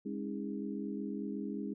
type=harmonic tone with a mistuned harmonic; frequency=68.3 Hz; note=C#2; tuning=25 cents flat; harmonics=3 / 4 / 5 / 6; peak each=-39 / -41 / -43 / -45 dBFS; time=0.05-1.74 s; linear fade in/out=10 ms; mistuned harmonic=5; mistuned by=-120 cents; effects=none